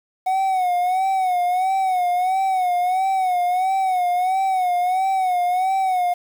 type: tone with vibrato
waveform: triangle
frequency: 740 Hz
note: F#5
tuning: in tune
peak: -15 dBFS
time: 0.26-6.14 s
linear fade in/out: 10 ms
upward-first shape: sine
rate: 1.5 Hz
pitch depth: 74 cents each way
effects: 7-bit